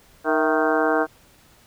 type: harmonic tone with a mistuned harmonic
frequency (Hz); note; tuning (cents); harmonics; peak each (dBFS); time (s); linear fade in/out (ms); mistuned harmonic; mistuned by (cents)
155.56; D#3; 0; 2 / 3 / 4 / 5 / 6 / 7 / 8 / 9 / 10; -24 / -23 / -24 / -26 / -30 / -29 / -31 / -29 / -27; 0.24-1.07; 50; 4; +87
effects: pink hiss -54 dBFS RMS until 1.66 s